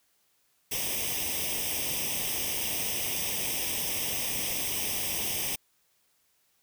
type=noise with comb filter; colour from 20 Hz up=white; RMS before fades=-31 dBFS; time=0.71-5.56 s; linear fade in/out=10 ms; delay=0.35 ms; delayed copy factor=+0.85; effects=white hiss -70 dBFS RMS until 6.62 s